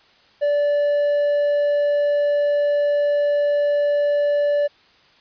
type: tone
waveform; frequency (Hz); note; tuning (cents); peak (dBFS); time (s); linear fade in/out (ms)
triangle; 581; D5; -19; -14; 0.41-4.68; 20
effects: white hiss -54 dBFS RMS until 5.2 s + resampled to 11025 Hz